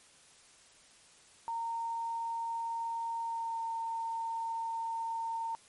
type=tone with pitch glide; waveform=sine; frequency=920 to 912.1 Hz; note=A#5 to A#5; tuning=-23 to -38 cents; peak=-33 dBFS; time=1.48-5.55 s; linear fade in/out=0 ms; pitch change=-15 cents; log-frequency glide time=3.24-3.61 s; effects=white hiss -60 dBFS RMS until 5.68 s + MP3 48 kbps

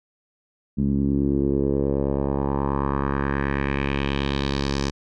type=tone with low-pass filter sweep; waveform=10% pulse; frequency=69.3 Hz; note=C#2; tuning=in tune; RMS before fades=-23 dBFS; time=0.77-4.91 s; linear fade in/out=20 ms; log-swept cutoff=210 to 5700 Hz; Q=2.6; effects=none

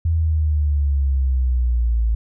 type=exponential sweep; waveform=sine; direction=down; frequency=83.1 to 55.2 Hz; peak=-15 dBFS; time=0.05-2.15 s; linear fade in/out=5 ms; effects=none

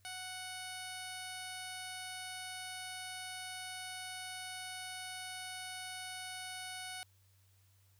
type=tone with low-pass filter; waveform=10% pulse; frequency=740 Hz; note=F#5; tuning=in tune; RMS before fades=-45 dBFS; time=0.05-7.03 s; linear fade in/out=0 ms; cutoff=9400 Hz; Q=3.1; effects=added 96 Hz sine -66 dBFS peak until 7.99 s + white hiss -73 dBFS RMS until 7.99 s

